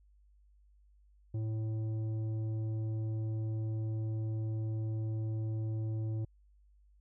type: tone with tanh clipping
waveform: triangle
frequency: 110 Hz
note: A2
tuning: in tune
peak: -34 dBFS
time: 1.34-6.25 s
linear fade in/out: 5 ms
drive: 13 dB
effects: added 50 Hz sine -61 dBFS peak until 7 s